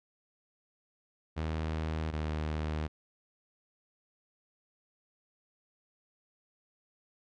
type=tone pair in turn; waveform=sawtooth; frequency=79 / 77.2 Hz; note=D#2 / D#2; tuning=+27 / -13 cents; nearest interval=unison; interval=40 cents; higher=first; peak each=-28 dBFS; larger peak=neither; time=1.36-2.12 / 2.12-2.88 s; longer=neither; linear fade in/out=20 ms; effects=low-pass 4000 Hz 12 dB/octave